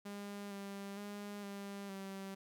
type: tone with pitch steps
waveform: sawtooth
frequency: 202.4 / 198.7 / 204.4 / 199.7 / 194.2 Hz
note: G#3 / G3 / G#3 / G3 / G3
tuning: -44 / +24 / -27 / +32 / -16 cents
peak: -40 dBFS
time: 0.05-2.35 s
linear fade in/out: 10 ms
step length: 460 ms
effects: none